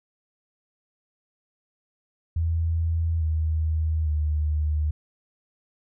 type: tone with pitch steps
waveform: sine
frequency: 82.41 / 79.1 / 75.92 Hz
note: E2 / D#2 / D#2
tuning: 0 / +29 / -42 cents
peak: -21 dBFS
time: 2.36-4.91 s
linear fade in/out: 5 ms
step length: 850 ms
effects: none